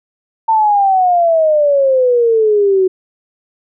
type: exponential sweep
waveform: sine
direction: down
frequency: 903 to 369 Hz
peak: -8 dBFS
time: 0.48-2.88 s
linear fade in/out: 10 ms
effects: none